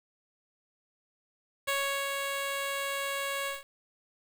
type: tone with ADSR envelope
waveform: 10% pulse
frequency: 554.4 Hz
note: C#5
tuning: in tune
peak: -19 dBFS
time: 1.67-3.64 s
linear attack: 16 ms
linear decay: 390 ms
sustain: -4 dB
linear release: 170 ms
effects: 8-bit